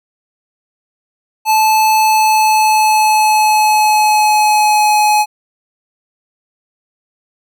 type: tone with pitch glide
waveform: square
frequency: 870 to 844.7 Hz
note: A5 to G#5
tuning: -20 to +29 cents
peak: -9 dBFS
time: 1.45-5.26 s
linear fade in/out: 50 ms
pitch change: -51 cents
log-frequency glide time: 1.97-4.98 s
effects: none